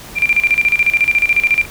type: tone with tremolo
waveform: sine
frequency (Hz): 2375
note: D7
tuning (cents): +19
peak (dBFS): -8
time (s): 0.15-1.66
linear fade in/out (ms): 50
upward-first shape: square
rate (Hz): 14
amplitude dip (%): 80
effects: pink hiss -34 dBFS RMS until 1.7 s